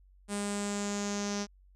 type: tone with low-pass filter sweep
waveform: sawtooth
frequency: 203.5 Hz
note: G#3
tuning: 35 cents flat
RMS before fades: -34 dBFS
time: 0.28-1.47 s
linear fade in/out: 50 ms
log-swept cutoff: 8900 to 5800 Hz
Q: 5.4
effects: added 47 Hz sine -57 dBFS peak until 1.75 s